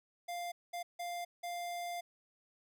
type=tone bursts at uneven times; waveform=square; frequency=698.5 Hz; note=F5; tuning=in tune; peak=-39 dBFS; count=4; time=0.28-0.52 / 0.73-0.83 / 0.99-1.25 / 1.43-2.01 s; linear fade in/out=10 ms; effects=none